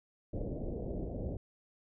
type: low-pass noise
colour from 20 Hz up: pink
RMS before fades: -38 dBFS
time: 0.33-1.37 s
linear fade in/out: 5 ms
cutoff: 630 Hz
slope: 48 dB/octave
effects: none